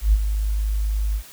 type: tone with ADSR envelope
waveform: sine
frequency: 51.91 Hz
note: G#1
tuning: in tune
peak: -10 dBFS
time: 0.01-1.23 s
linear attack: 120 ms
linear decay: 42 ms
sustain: -9 dB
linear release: 75 ms
effects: white hiss -44 dBFS RMS until 1.32 s